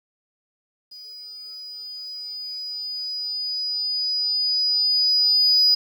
sine tone with level ramp, 4949 Hz, D#8, 10 cents flat, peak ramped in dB -38 to -12 dBFS, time 0.91-5.75 s, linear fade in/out 10 ms, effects tanh soft clip ceiling -9 dBFS + 9-bit

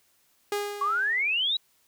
sawtooth tone with exponential decay, 409.9 Hz, G#4, 23 cents flat, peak -21 dBFS, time 0.52-1.49 s, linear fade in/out 2 ms, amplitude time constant 210 ms
sine exponential sweep, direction up, 1100 to 3951 Hz, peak -23 dBFS, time 0.81-1.57 s, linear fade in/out 5 ms
effects white hiss -66 dBFS RMS until 1.87 s

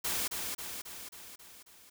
white noise with echo, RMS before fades -33 dBFS, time 0.04-0.28 s, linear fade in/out 10 ms, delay 270 ms, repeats 6, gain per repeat -4 dB, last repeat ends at 1.9 s, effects none

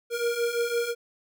square beating tone pair, 468 / 473.9 Hz, A#4 / A#4, +7 / +28 cents, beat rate 5.9 Hz, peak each -31 / -27 dBFS, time 0.1-0.95 s, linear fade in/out 50 ms, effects none

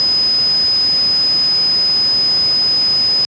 sine tone in noise, 5030 Hz, D#8, 18 cents sharp, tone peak -11 dBFS, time 0-3.25 s, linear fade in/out 0 ms, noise pink, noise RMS -29 dBFS, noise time 0-3.25 s, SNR +15 dB, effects high-pass 100 Hz 12 dB/octave + resampled to 16000 Hz

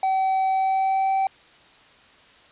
triangle tone with pitch glide, 764 to 772.4 Hz, G5 to G5, -45 to -26 cents, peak -17 dBFS, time 0.03-1.27 s, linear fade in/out 2 ms, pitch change +19 cents, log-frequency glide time 0.49-1.12 s, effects white hiss -52 dBFS RMS until 2.51 s + resampled to 8000 Hz

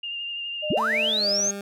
sine tone with vibrato, 2808 Hz, F7, 9 cents sharp, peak -29 dBFS, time 0.03-0.79 s, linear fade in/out 5 ms, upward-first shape triangle, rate 12 Hz, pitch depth 26 cents each way
sine tone with tremolo, 608 Hz, D#5, 40 cents flat, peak -27 dBFS, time 0.62-1.5 s, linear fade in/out 20 ms, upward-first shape square, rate 3.2 Hz, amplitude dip 50%
sine linear sweep, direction up, 111 to 6600 Hz, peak -21 dBFS, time 0.7-1.51 s, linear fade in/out 5 ms
20% pulse tone with pitch glide, 222.4 to 200.4 Hz, A3 to G3, +19 to +38 cents, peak -27 dBFS, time 0.77-1.61 s, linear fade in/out 2 ms, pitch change -181 cents, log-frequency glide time 1.1-1.29 s
effects none

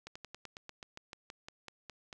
slowing click train, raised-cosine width 0.2 ms, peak -28 dBFS, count 15, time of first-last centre 0.07-2.128 s, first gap 85 ms, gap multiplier 1.08, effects none

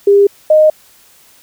sine tone pair in turn, 402 / 618.4 Hz, G4 / D#5, +44 / -11 cents, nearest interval perfect fifth, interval 745 cents, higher second, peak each -4 dBFS, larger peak neither, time 0.07-0.27 / 0.5-0.7 s, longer neither, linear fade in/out 5 ms, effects white hiss -46 dBFS RMS until 1.42 s

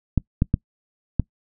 clicks, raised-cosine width 5 ms, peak -5 dBFS, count 4, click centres 0.177 / 0.421 / 0.541 / 1.197 s, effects noise-tail reverb RT60 0.1 s tail -24 dB re dry

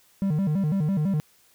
triangle tone with vibrato, 172.4 Hz, F3, 22 cents flat, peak -19 dBFS, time 0.22-1.2 s, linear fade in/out 0 ms, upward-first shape square, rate 6 Hz, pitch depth 220 cents each way, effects white hiss -60 dBFS RMS until 1.54 s

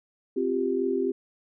sine chord, C suspended fourth, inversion none, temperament just, 261.6 / 348.8 / 392.4 Hz, C4 / F4 / G4, 0 / -2 / +2 cents, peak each -29 / -29 / -26 dBFS, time 0.36-1.12 s, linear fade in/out 10 ms, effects none

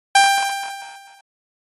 sawtooth tone with exponential decay, 791 Hz, G5, 15 cents sharp, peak -4 dBFS, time 0.15-1.21 s, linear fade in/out 5 ms, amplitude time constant 230 ms, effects AAC 32 kbps

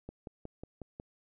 click train, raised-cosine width 2 ms, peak -29 dBFS, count 6, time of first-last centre 0.09-0.999 s, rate 5.5 Hz, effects none

